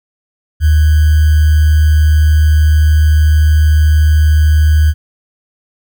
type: tone with sample-and-hold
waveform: sine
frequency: 76.7 Hz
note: D#2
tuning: 24 cents flat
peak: -5 dBFS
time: 0.6-4.94 s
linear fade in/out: 50 ms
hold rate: 1575 Hz
effects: none